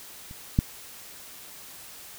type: clicks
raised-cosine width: 5 ms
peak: -30 / -7 dBFS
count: 2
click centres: 0.311 / 0.589 s
effects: white hiss -45 dBFS RMS until 2.18 s